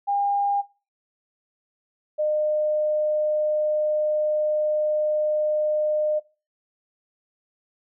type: tone pair in turn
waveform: sine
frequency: 806 / 608 Hz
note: G5 / D#5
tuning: +48 / -40 cents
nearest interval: perfect fourth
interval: 488 cents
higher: first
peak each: -20 dBFS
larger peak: neither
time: 0.07-0.62 / 2.18-6.2 s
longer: second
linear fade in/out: 20 ms
effects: noise-tail reverb RT60 0.3 s tail -18 dB re dry